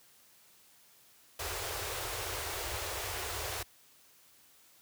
pink band-stop noise, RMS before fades -37 dBFS, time 1.39-3.63 s, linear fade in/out 5 ms, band 110 to 360 Hz, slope 48 dB/octave, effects white hiss -62 dBFS RMS until 4.81 s + high-pass 60 Hz 12 dB/octave

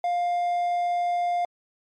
triangle tone, 703 Hz, F5, 11 cents sharp, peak -20 dBFS, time 0.04-1.45 s, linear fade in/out 2 ms, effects MP3 48 kbps

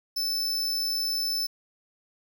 45% pulse tone, 5274 Hz, E8, in tune, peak -26 dBFS, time 0.16-1.47 s, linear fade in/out 10 ms, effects 9-bit

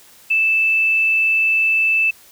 sine tone, 2637 Hz, E7, in tune, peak -13 dBFS, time 0.3-2.11 s, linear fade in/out 10 ms, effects white hiss -47 dBFS RMS until 2.31 s

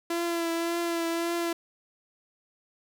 sawtooth tone with vibrato, 337.4 Hz, E4, 40 cents sharp, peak -23 dBFS, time 0.1-1.53 s, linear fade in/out 5 ms, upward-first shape triangle, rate 1.8 Hz, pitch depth 28 cents each way, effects none

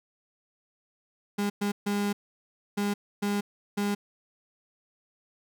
35% pulse tone bursts at uneven times, 203.6 Hz, G#3, 34 cents flat, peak -24 dBFS, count 6, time 1.38-1.5 / 1.61-1.72 / 1.86-2.13 / 2.77-2.94 / 3.22-3.41 / 3.77-3.95 s, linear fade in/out 10 ms, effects none

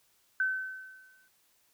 sine tone with exponential decay, 1528 Hz, G6, 45 cents flat, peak -24 dBFS, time 0.4-1.28 s, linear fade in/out 2 ms, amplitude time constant 190 ms, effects white hiss -69 dBFS RMS until 1.73 s

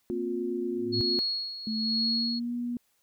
sine chord, Bb suspended second, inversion none, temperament equal with one note detuned, 233.1 / 261.6 / 355.3 Hz, Bb3 / C4 / F4, 0 / 0 / +30 cents, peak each -35 / -35 / -30 dBFS, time 0.1-1.19 s, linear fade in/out 0 ms
sine tone with exponential growth, 110 Hz, A2, in tune, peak -26 dBFS, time 0.7-1.01 s, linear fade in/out 0 ms, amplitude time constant 66 ms
sine tone with tremolo, 4322 Hz, C#8, 45 cents flat, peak -25 dBFS, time 0.92-2.4 s, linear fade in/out 20 ms, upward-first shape sine, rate 1.1 Hz, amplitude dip 75%
sine tone with pitch glide, 220 to 241.3 Hz, A3 to B3, 0 to -40 cents, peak -29 dBFS, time 1.67-2.77 s, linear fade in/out 2 ms, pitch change +160 cents, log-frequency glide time 1.79-2.54 s
effects white hiss -71 dBFS RMS until 3.02 s

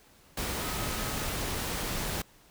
sine tone in noise, 1271 Hz, D#6, 36 cents sharp, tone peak -44 dBFS, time 0.6-1.25 s, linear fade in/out 5 ms, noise pink, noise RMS -33 dBFS, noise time 0.37-2.22 s, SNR -14 dB, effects pink hiss -59 dBFS RMS until 2.5 s

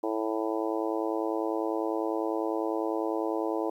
harmonic tone, 110 Hz, A2, in tune, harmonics 3 / 4 / 5 / 6 / 7 / 8 / 9, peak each -31 / -33 / -35 / -37 / -38 / -39 / -40 dBFS, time 0.03-3.7 s, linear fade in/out 5 ms, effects 10-bit

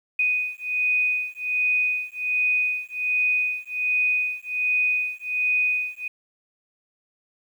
sine beating tone pair, 2489 / 2490.3 Hz, D#7 / D#7, 0 / +1 cents, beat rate 1.3 Hz, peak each -24 dBFS, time 0.19-6.08 s, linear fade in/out 5 ms, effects 9-bit

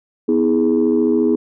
sine chord, E major, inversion second, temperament equal with one note detuned, 246.9 / 321.7 / 415.3 Hz, B3 / E4 / G#4, 0 / -42 / 0 cents, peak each -16 dBFS, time 0.28-1.36 s, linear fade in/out 10 ms, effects tanh soft clip ceiling -6 dBFS

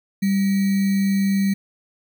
sine tone with sample-and-hold, 196 Hz, G3, in tune, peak -16 dBFS, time 0.22-1.54 s, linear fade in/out 10 ms, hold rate 2100 Hz, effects none

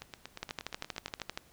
two click trains, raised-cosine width 0.2 ms, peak -18 / -24 dBFS, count 13 / 11, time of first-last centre 0.43-1.375 / 0.02-1.199 s, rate 12.7 / 8.48 Hz, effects pink hiss -62 dBFS RMS until 1.52 s

